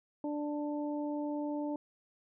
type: harmonic tone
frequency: 294.8 Hz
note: D4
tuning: 7 cents sharp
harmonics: 1 / 2 / 3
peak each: -34 / -40 / -44 dBFS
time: 0.24-1.76 s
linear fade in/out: 2 ms
effects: none